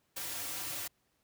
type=noise with comb filter; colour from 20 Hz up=white; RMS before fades=-39 dBFS; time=0.16-0.88 s; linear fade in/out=10 ms; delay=4.7 ms; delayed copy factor=-0.8; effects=pink hiss -75 dBFS RMS until 1.23 s + high-pass 60 Hz 12 dB/octave